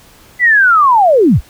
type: linear sweep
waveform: sine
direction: down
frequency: 2017 to 32 Hz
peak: -5 dBFS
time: 0.39-1.41 s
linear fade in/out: 50 ms
effects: pink hiss -43 dBFS RMS until 1.49 s